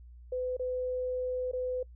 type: tone with dropouts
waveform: sine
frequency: 505 Hz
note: B4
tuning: 39 cents sharp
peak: -30 dBFS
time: 0.32-1.83 s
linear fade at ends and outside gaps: 5 ms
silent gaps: 0.568-0.595 / 1.515-1.532 s
effects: noise-tail reverb RT60 0.1 s tail -26 dB re dry + added 60 Hz sine -48 dBFS peak until 1.95 s